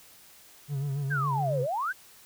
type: tone with vibrato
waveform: triangle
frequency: 140 Hz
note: C#3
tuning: 18 cents sharp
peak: -26 dBFS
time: 0.68-1.67 s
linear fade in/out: 50 ms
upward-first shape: sine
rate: 7.2 Hz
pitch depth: 70 cents each way
type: exponential two-way sweep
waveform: sine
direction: down then up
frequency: 1661.2 to 480.9 to 1661.2 Hz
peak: -27 dBFS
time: 1.1-1.93 s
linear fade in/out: 20 ms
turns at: 1.61 s
effects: white hiss -54 dBFS RMS until 2.25 s

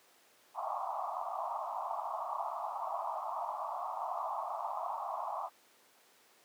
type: band-pass noise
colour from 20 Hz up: pink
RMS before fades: -38 dBFS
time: 0.54-5.5 s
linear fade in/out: 50 ms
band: 640 to 1200 Hz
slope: 96 dB/octave
effects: pink hiss -64 dBFS RMS until 6.44 s + high-pass 400 Hz 12 dB/octave

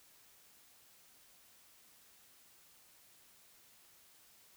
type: silence
effects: white hiss -64 dBFS RMS until 4.56 s

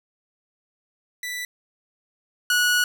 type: tone pair in turn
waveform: sawtooth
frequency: 1975.5 / 1462.5 Hz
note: B6 / F#6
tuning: 0 / -21 cents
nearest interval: perfect fourth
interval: 521 cents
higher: first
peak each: -25 / -14 dBFS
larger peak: second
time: 1.23-1.45 / 2.5-2.84 s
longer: second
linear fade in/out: 2 ms
effects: none

